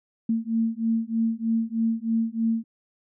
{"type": "beating tone pair", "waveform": "sine", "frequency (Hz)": [224.9, 228.1], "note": ["A3", "A#3"], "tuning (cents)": [38, -37], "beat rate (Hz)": 3.2, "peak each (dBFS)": -25, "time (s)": [0.29, 2.64], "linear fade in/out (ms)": 5, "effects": []}